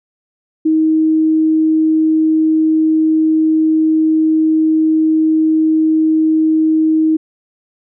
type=tone; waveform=sine; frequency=315.7 Hz; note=D#4; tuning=25 cents sharp; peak=-9 dBFS; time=0.65-7.17 s; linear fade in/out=10 ms; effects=none